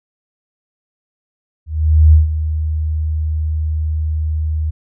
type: tone with ADSR envelope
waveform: sine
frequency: 77.78 Hz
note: D#2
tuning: in tune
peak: -3 dBFS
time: 1.66-4.71 s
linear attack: 470 ms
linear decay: 140 ms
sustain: -12 dB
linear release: 15 ms
effects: none